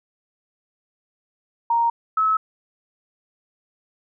sine tone pair in turn, 932.3 / 1294.4 Hz, A#5 / E6, 0 / -32 cents, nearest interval tritone, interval 568 cents, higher second, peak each -16 dBFS, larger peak neither, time 1.7-1.9 / 2.17-2.37 s, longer neither, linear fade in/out 5 ms, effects none

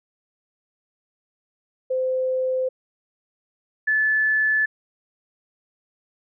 sine tone pair in turn, 516 / 1735.6 Hz, C5 / A6, -24 / -24 cents, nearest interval octave + major sixth, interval 2100 cents, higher second, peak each -20 / -17 dBFS, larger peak second, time 1.9-2.69 / 3.87-4.66 s, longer neither, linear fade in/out 10 ms, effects none

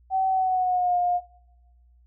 sine tone with pitch glide, 762 to 711 Hz, G5 to F5, -49 to +31 cents, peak -20 dBFS, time 0.1-1.21 s, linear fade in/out 50 ms, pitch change -120 cents, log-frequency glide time 0.29-0.96 s, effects noise-tail reverb RT60 1.0 s tail -22 dB re dry + added 60 Hz sine -54 dBFS peak until 2.06 s

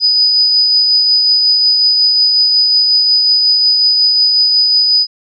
sine tone with tremolo, 4978 Hz, D#8, in tune, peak -6 dBFS, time 0-5.07 s, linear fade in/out 50 ms, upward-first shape triangle, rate 5.5 Hz, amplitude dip 30%, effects none

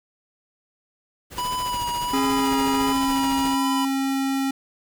pink noise with tremolo, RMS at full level -33 dBFS, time 1.3-3.56 s, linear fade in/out 50 ms, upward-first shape sine, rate 14 Hz, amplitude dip 60%
square tone with vibrato, 980 Hz, B5, 14 cents flat, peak -25 dBFS, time 1.38-3.85 s, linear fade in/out 2 ms, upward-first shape sine, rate 1.4 Hz, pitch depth 32 cents each way
square tone, 270.4 Hz, C#4, 43 cents flat, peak -22 dBFS, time 2.13-4.51 s, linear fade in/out 5 ms
harmonic tone, 415.3 Hz, G#4, in tune, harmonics 1 / 2 / 3 / 4 / 5 / 6, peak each -29 / -39 / -32 / -44 / -41 / -44 dBFS, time 2.13-2.93 s, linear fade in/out 10 ms
effects none

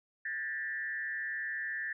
sine tone with frequency modulation, 1768 Hz, A6, 8 cents sharp, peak -34 dBFS, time 0.25-1.93 s, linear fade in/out 5 ms, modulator 142 Hz, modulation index 0.85, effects none

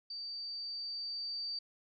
sine tone with level ramp, 4627 Hz, D8, 27 cents flat, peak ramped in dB -40 to -36 dBFS, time 0.1-1.59 s, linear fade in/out 5 ms, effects none

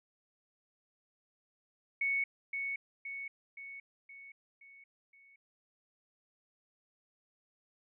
sine tone with echo, 2217 Hz, C#7, in tune, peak -29 dBFS, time 2.01-2.24 s, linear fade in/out 5 ms, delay 520 ms, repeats 6, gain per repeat -5 dB, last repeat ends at 5.36 s, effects none

